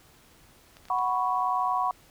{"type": "clicks", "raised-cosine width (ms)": 0.2, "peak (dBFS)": -32, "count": 4, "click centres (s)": [0.769, 0.854, 0.885, 0.987]}
{"type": "chord", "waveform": "sine", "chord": "F# suspended fourth", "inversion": "none", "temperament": "equal", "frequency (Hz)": [740, 987.8, 1108.7], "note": ["F#5", "B5", "C#6"], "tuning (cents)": [0, 0, 0], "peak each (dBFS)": -28, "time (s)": [0.9, 1.91], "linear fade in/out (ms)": 2}
{"effects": ["pink hiss -57 dBFS RMS until 2.1 s"]}